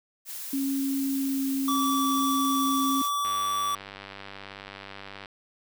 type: noise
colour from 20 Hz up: blue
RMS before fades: -37 dBFS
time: 0.25-3.11 s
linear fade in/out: 50 ms
type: tone with pitch glide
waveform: sine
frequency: 272.6 to 270.4 Hz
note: C#4 to C#4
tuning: -29 to -43 cents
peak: -25 dBFS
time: 0.53-3.02 s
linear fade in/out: 5 ms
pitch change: -14 cents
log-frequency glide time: 1.05-1.48 s
type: tone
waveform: square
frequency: 1153 Hz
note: D6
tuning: 32 cents flat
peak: -26 dBFS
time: 1.68-3.75 s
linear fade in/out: 2 ms
type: click train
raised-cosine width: 0.3 ms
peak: -24 dBFS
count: 199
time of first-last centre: 3.25-5.258 s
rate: 98.6 Hz
effects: none